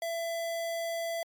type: tone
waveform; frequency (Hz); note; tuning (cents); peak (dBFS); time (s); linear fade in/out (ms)
square; 669; E5; +25; -32; 0.02-1.23; 2
effects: MP3 96 kbps